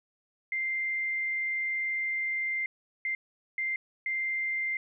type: tone bursts at uneven times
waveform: sine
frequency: 2093 Hz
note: C7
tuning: in tune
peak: -28 dBFS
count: 4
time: 0.52-2.66 / 3.05-3.15 / 3.58-3.76 / 4.06-4.77 s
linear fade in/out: 2 ms
effects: none